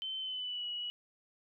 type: tone with pitch glide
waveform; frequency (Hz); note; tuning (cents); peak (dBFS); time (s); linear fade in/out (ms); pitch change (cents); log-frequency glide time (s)
sine; 3080 to 2926; G7 to F#7; -31 to -20; -36; 0.02-0.9; 0; -89; 0.19-0.65
effects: none